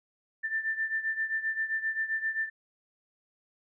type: beating tone pair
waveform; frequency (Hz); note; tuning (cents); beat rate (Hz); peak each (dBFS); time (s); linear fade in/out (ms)
sine; 1776 / 1783.6; A6 / A6; +16 / +23; 7.6; -30 / -34; 0.43-2.5; 20
effects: none